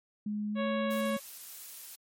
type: tone with pitch glide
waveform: sine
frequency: 209.3 to 217.4 Hz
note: G#3 to A3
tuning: +14 to -21 cents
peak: -31 dBFS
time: 0.26-1.17 s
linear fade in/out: 5 ms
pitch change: +65 cents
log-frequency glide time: 0.51-0.63 s
type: harmonic tone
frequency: 554.4 Hz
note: C#5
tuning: in tune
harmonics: 1 / 2 / 3 / 4 / 5 / 6 / 7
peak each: -32 / -38 / -42 / -44 / -46 / -48 / -49 dBFS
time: 0.55-1.2 s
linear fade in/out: 50 ms
type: noise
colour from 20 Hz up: blue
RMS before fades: -45 dBFS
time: 0.9-1.96 s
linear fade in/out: 10 ms
effects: MP3 64 kbps